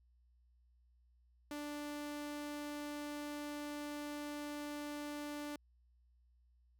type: tone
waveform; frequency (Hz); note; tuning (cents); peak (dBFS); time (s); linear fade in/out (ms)
sawtooth; 293.7; D4; 0; -38; 1.51-5.56; 2
effects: added 60 Hz sine -67 dBFS peak until 6.79 s